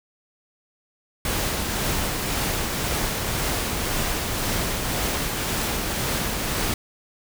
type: noise with tremolo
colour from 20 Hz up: pink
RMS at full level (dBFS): -24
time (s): 1.25-6.74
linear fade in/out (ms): 2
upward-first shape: triangle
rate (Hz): 1.9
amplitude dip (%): 30
effects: none